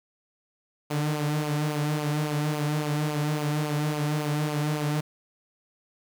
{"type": "tone with flanger", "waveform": "sawtooth", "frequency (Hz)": 149.8, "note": "D3", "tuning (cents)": 35, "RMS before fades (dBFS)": -27, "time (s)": [0.9, 5.01], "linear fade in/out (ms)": 10, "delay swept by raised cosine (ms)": [0.52, 4.92], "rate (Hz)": 3.6, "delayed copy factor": -0.6, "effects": ["10-bit"]}